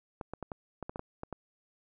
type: clicks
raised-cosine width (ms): 1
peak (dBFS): -24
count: 10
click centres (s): 0.212 / 0.336 / 0.427 / 0.518 / 0.827 / 0.895 / 0.959 / 0.994 / 1.234 / 1.327
effects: none